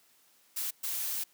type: noise bursts at uneven times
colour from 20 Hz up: blue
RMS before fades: -34 dBFS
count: 2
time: 0.56-0.71 / 0.83-1.24 s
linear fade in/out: 10 ms
effects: white hiss -65 dBFS RMS until 1.33 s + high-pass 150 Hz 12 dB/octave